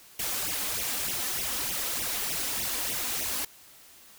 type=noise with flanger; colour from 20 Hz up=white; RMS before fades=-31 dBFS; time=0.19-3.45 s; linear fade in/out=5 ms; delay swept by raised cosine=0.32 to 4.02 ms; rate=3.3 Hz; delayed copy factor=+0.9; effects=white hiss -53 dBFS RMS until 4.18 s